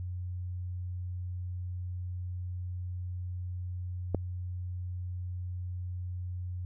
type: click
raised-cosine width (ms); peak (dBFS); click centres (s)
2; -15; 4.147
effects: added 90 Hz sine -34 dBFS peak until 6.65 s